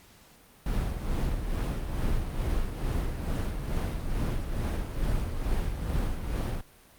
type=noise with tremolo; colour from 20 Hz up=brown; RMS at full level=-27 dBFS; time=0.66-6.61 s; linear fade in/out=2 ms; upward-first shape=sine; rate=2.3 Hz; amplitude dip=50%; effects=pink hiss -56 dBFS RMS until 6.98 s + Opus 48 kbps